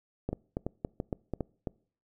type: two click trains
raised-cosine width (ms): 2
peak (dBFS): -19 / -18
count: 5 / 5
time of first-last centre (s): 0.33-1.672 / 0.29-1.407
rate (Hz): 2.98 / 3.58
effects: noise-tail reverb RT60 0.5 s tail -25 dB re dry